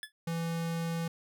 25% pulse tone with exponential decay, 1721 Hz, A6, 39 cents flat, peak -31 dBFS, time 0.03-0.12 s, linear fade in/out 1 ms, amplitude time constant 18 ms
square tone, 166.5 Hz, E3, 18 cents sharp, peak -32 dBFS, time 0.27-1.08 s, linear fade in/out 5 ms
effects none

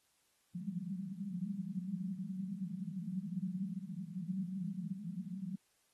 white band-pass noise, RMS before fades -41 dBFS, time 0.54-5.56 s, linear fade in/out 10 ms, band 170 to 200 Hz, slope 96 dB/octave, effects white hiss -75 dBFS RMS until 5.93 s + AAC 32 kbps

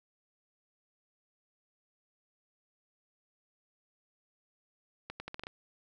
accelerating click train, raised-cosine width 0.3 ms, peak -24 dBFS, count 7, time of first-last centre 5.1-5.469 s, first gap 100 ms, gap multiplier 0.8, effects none

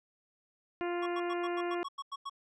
harmonic tone, 349.2 Hz, F4, in tune, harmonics 1 / 2 / 3 / 4 / 5 / 6 / 7 / 8, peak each -33 / -39 / -43 / -45 / -47 / -49 / -50 / -51 dBFS, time 0.81-1.83 s, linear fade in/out 0 ms
square tone bursts, 1109 Hz, C#6, in tune, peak -37 dBFS, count 10, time 1.02-2.297 s, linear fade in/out 10 ms, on 44 ms, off 93 ms
effects low-pass 5000 Hz 12 dB/octave

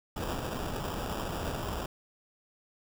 pink noise with sample-and-hold, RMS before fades -35 dBFS, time 0.16-1.86 s, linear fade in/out 5 ms, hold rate 2100 Hz, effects none

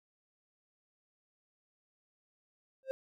triangle tone with exponential growth, 530 Hz, C5, 22 cents sharp, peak -26 dBFS, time 2.83-2.91 s, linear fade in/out 0 ms, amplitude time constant 16 ms, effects none

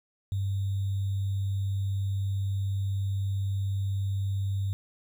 sine tone with sample-and-hold, 98 Hz, G2, in tune, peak -26 dBFS, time 0.32-4.73 s, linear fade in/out 0 ms, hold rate 3675 Hz, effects none

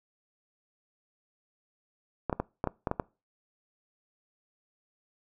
clicks, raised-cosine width 1 ms, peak -14 dBFS, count 8, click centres 2.297 / 2.328 / 2.4 / 2.641 / 2.673 / 2.872 / 2.914 / 2.998 s, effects noise-tail reverb RT60 0.3 s tail -23 dB re dry

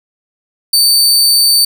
sawtooth tone, 4568 Hz, D8, 49 cents flat, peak -4 dBFS, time 0.73-1.65 s, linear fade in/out 5 ms, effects 7-bit

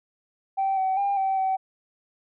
sine tone with pitch steps, 776 / 760 / 800 / 771 / 763 Hz, G5 / F#5 / G5 / G5 / G5, -18 / +46 / +35 / -29 / -47 cents, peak -20 dBFS, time 0.57-1.57 s, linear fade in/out 20 ms, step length 200 ms, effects tanh soft clip ceiling -18 dBFS

